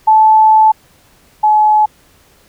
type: tone pair in turn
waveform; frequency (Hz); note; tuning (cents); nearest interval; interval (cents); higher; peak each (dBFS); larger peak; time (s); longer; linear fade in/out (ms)
sine; 871 / 853.1; A5 / G#5; -18 / +46; unison; 36; first; -4 / -6; first; 0.07-0.72 / 1.43-1.86; first; 10
effects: pink hiss -49 dBFS RMS until 2.48 s